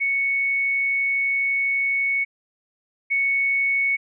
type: tone pair in turn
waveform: sine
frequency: 2217 / 2217 Hz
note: C#7 / C#7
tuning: 0 / 0 cents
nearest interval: unison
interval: 0 cents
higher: neither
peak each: -19 / -18 dBFS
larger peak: second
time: 0-2.25 / 3.1-3.97 s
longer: first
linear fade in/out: 20 ms
effects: none